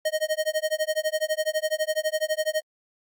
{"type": "tone with tremolo", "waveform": "square", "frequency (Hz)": 622.3, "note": "D#5", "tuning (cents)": 0, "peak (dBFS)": -21, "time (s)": [0.05, 2.62], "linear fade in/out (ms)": 5, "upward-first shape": "sine", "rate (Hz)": 12, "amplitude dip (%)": 100, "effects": ["Opus 48 kbps"]}